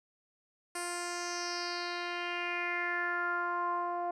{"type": "tone with low-pass filter sweep", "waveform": "10% pulse", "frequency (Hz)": 350, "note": "F4", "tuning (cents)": 4, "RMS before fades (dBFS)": -35, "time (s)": [0.75, 4.11], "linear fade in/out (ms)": 5, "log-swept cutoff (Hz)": [9500, 780], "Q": 4.2, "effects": []}